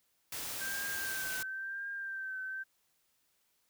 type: noise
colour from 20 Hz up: white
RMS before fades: -40 dBFS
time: 0.32-1.43 s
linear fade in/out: 5 ms
type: tone with vibrato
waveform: sine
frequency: 1568 Hz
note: G6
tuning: in tune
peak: -37 dBFS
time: 0.6-2.64 s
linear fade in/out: 20 ms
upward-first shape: triangle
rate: 0.97 Hz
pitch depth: 47 cents each way
effects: white hiss -75 dBFS RMS until 3.69 s